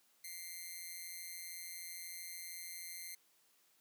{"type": "tone with amplitude modulation", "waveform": "5% pulse", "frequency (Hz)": 2093, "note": "C7", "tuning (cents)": 0, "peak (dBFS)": -32, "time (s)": [0.24, 3.15], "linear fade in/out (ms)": 5, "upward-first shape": "sine", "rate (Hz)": 173, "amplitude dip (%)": 75, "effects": ["white hiss -72 dBFS RMS until 3.8 s", "high-pass 150 Hz 12 dB/octave"]}